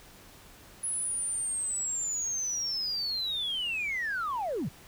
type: linear sweep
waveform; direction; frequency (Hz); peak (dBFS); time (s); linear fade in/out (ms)
sine; down; 10410 to 98.1; -28; 0.83-4.69; 10
effects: tanh soft clip ceiling -26 dBFS + pink hiss -53 dBFS RMS until 4.87 s